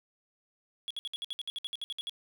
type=tone bursts; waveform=triangle; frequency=3352 Hz; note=G#7; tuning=15 cents sharp; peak=-32 dBFS; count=15; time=0.88-2.095 s; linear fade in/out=0 ms; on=25 ms; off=60 ms; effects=none

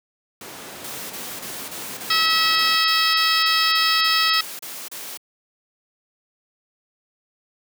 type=noise; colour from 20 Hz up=pink; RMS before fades=-36 dBFS; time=0.41-2.75 s; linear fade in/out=2 ms
type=noise bursts; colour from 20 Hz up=white; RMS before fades=-34 dBFS; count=15; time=0.84-5.174 s; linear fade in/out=5 ms; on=260 ms; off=31 ms
type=harmonic tone; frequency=647 Hz; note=E5; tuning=32 cents flat; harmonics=2 / 3 / 4 / 5 / 6 / 7 / 8; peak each=-22 / -24 / -26 / -25 / -24 / -26 / -23 dBFS; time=2.1-4.41 s; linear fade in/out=5 ms
effects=high-pass 200 Hz 12 dB/octave

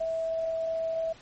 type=tone; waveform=sine; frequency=652 Hz; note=E5; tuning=19 cents flat; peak=-27 dBFS; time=0-1.13 s; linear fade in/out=10 ms; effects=pink hiss -53 dBFS RMS until 1.21 s + MP3 32 kbps

